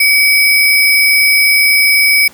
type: tone with sample-and-hold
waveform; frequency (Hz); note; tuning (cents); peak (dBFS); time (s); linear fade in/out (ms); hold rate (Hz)
sine; 2271; C#7; +41; -6; 0-2.28; 5; 7350
effects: pink hiss -40 dBFS RMS until 2.33 s + high-pass 100 Hz 12 dB/octave